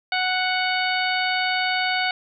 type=harmonic tone; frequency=740 Hz; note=F#5; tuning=in tune; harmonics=1 / 2 / 3 / 4 / 5 / 6; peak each=-25 / -26 / -26 / -30 / -32 / -31 dBFS; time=0.12-2.11 s; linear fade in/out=2 ms; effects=none